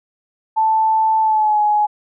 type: tone with pitch glide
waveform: sine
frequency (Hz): 880 to 839.8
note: A5 to G#5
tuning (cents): 0 to +19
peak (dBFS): -12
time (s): 0.56-1.87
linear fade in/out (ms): 20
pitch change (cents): -81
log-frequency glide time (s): 1.21-1.61
effects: none